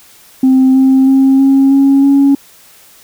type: tone with pitch steps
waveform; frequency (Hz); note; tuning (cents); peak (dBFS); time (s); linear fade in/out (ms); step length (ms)
sine; 261.6 / 264.8 / 268 / 271.3 / 274.6 / 278; C4 / C4 / C4 / C#4 / C#4 / C#4; 0 / +21 / +42 / -37 / -16 / +5; -3; 0.43-2.35; 5; 320
effects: tanh soft clip ceiling -2 dBFS + white hiss -42 dBFS RMS until 3.03 s